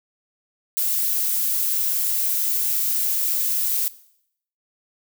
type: noise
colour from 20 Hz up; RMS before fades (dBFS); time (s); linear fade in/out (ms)
violet; -22; 0.77-3.88; 0
effects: noise-tail reverb RT60 0.7 s tail -18 dB re dry